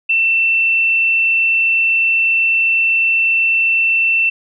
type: tone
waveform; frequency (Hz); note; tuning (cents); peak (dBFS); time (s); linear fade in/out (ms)
sine; 2683; E7; +30; -11; 0.09-4.3; 10
effects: none